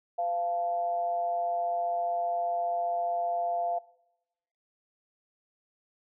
sine tone with amplitude modulation, 692 Hz, F5, 16 cents flat, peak -24 dBFS, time 0.18-3.79 s, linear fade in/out 10 ms, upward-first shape sine, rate 185 Hz, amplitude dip 55%, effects noise-tail reverb RT60 0.9 s tail -21 dB re dry

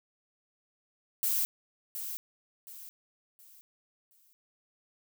violet noise with echo, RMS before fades -29 dBFS, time 1.23-1.45 s, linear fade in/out 0 ms, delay 720 ms, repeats 4, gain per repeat -9 dB, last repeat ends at 4.33 s, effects none

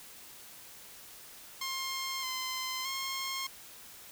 10% pulse tone with pitch steps, 1063 / 1035 / 1072 Hz, C6 / C6 / C6, +27 / -19 / +42 cents, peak -26 dBFS, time 1.61-3.47 s, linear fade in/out 5 ms, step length 620 ms, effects white hiss -51 dBFS RMS until 4.11 s

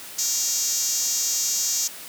5% pulse tone with high-pass filter, 467.6 Hz, A#4, 5 cents sharp, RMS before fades -24 dBFS, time 0.18-1.88 s, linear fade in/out 10 ms, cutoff 6700 Hz, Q 3.6, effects white hiss -39 dBFS RMS until 2.08 s + high-pass 150 Hz 12 dB/octave

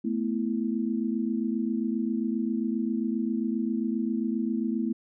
sine chord, A suspended second, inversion none, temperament just, 220 / 247.5 / 330 Hz, A3 / B3 / E4, 0 / +4 / +2 cents, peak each -28 / -30 / -32 dBFS, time 0.04-4.93 s, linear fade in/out 10 ms, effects none

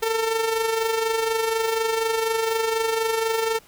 sawtooth tone with amplitude modulation, 449.4 Hz, A4, 37 cents sharp, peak -15 dBFS, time 0.02-3.59 s, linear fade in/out 10 ms, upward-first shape sine, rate 24.1 Hz, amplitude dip 50%, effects pink hiss -52 dBFS RMS until 3.67 s

